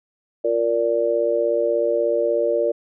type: chord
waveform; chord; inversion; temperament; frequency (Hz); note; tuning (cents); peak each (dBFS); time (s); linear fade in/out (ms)
sine; Bb major; second; just; 349.6 / 466.2 / 582.7; F4 / Bb4 / D5; +2 / 0 / -14; -25 / -21 / -20; 0.44-2.72; 10
effects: none